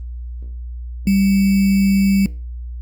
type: tone with sample-and-hold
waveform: sine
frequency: 196 Hz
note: G3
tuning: in tune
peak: -11 dBFS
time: 1.07-2.26 s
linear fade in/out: 2 ms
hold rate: 2450 Hz
effects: added 60 Hz sine -26 dBFS peak until 2.81 s + Opus 32 kbps